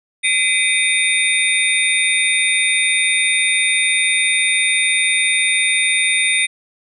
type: tone cluster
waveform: sine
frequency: 2042 / 2297 / 2487 / 3666 / 9080 Hz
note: C7 / D7 / D#7 / A#7 / C#9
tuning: -43 / -39 / -1 / -30 / +41 cents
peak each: -20 dBFS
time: 0.23-6.47 s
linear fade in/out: 20 ms
effects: none